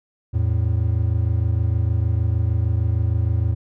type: tone pair together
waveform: triangle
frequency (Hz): 83.5 / 110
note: E2 / A2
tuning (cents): +23 / 0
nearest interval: perfect fourth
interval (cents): 477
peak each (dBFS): -18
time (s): 0.33-3.55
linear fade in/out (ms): 20
effects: none